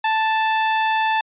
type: tone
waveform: sawtooth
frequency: 880 Hz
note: A5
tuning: in tune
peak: -13 dBFS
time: 0.04-1.21 s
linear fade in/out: 5 ms
effects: resampled to 8000 Hz